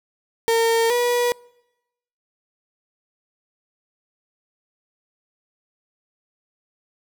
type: tone pair in turn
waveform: 35% pulse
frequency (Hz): 457.3 / 484.5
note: A#4 / B4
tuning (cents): -33 / -33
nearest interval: minor second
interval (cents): 100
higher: second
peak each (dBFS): -14 / -16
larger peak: first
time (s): 0.48-0.9 / 0.9-1.32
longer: neither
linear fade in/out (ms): 0
effects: noise-tail reverb RT60 0.9 s tail -25 dB re dry